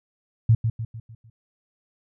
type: tone with echo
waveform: sine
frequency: 113.2 Hz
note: A2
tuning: 50 cents sharp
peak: -12 dBFS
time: 0.49-0.55 s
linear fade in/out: 5 ms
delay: 150 ms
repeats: 5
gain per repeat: -7 dB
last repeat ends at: 1.3 s
effects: none